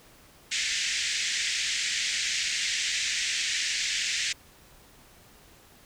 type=band-pass noise; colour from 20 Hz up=pink; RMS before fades=-29 dBFS; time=0.51-4.33 s; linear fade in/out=10 ms; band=1800 to 7700 Hz; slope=48 dB/octave; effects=pink hiss -55 dBFS RMS until 5.85 s